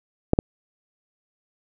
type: clicks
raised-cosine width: 2 ms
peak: -3 dBFS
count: 2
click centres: 0.334 / 0.389 s
effects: none